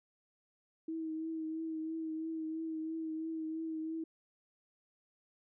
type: tone with vibrato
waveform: sine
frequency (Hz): 320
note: D#4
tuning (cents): +49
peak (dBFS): -36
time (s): 0.88-4.04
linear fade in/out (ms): 5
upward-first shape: triangle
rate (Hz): 3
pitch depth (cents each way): 31
effects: none